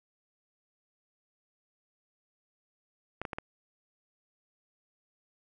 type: clicks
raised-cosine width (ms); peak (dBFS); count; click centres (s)
0.5; -20; 4; 3.216 / 3.252 / 3.332 / 3.385
effects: none